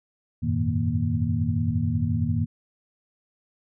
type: tone cluster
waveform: sine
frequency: 89.7 / 100.8 / 115.7 / 156.8 / 234.4 Hz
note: F2 / G2 / A#2 / D#3 / A#3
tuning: +47 / +49 / -13 / +14 / +10 cents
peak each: -28 dBFS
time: 0.42-2.46 s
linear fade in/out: 20 ms
effects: none